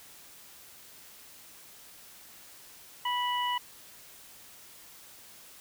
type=harmonic tone; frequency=982 Hz; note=B5; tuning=10 cents flat; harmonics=1 / 2 / 3; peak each=-29 / -37 / -34 dBFS; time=3.05-3.58 s; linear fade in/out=5 ms; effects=white hiss -52 dBFS RMS until 5.6 s